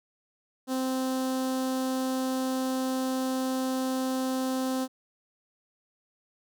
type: tone with notch filter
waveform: sawtooth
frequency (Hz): 260.2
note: C4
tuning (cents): -9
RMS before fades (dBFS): -29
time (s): 0.67-4.88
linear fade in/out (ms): 50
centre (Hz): 2200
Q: 1
effects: none